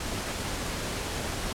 pink noise, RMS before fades -33 dBFS, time 0-1.53 s, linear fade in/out 5 ms, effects low-pass 10000 Hz 12 dB/octave + AAC 64 kbps

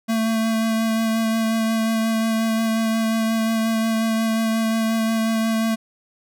square tone with vibrato, 223.7 Hz, A3, 29 cents sharp, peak -19 dBFS, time 0.08-5.76 s, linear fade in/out 20 ms, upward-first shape sine, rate 5.6 Hz, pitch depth 14 cents each way, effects none

